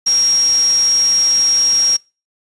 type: tone in noise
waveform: sine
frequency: 5600 Hz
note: F8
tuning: 4 cents sharp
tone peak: -11 dBFS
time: 0.06-1.97 s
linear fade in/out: 10 ms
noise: white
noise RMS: -27 dBFS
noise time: 0.06-1.97 s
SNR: +13 dB
effects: noise-tail reverb RT60 0.3 s tail -24 dB re dry + resampled to 24000 Hz